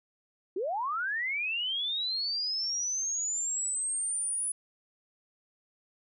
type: linear sweep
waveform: sine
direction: up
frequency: 339.1 to 9956 Hz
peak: -29 dBFS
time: 0.56-4.52 s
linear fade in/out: 5 ms
effects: none